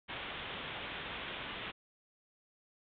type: low-pass noise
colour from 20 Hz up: white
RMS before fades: -43 dBFS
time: 0.08-1.72 s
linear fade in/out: 20 ms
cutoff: 3600 Hz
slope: 96 dB/octave
effects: none